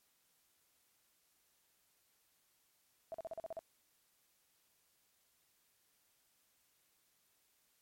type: tone bursts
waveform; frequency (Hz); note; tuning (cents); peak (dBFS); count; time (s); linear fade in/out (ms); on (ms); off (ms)
sine; 656; E5; -9; -40; 8; 3.12-3.591; 0; 23; 41
effects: white hiss -75 dBFS RMS until 7.81 s + MP3 64 kbps